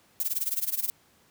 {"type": "noise with tremolo", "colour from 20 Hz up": "violet", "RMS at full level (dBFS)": -26, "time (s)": [0.2, 0.9], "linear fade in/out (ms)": 0, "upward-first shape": "sine", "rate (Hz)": 19, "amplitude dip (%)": 90, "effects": ["pink hiss -62 dBFS RMS until 1.3 s", "high-pass 100 Hz 12 dB/octave"]}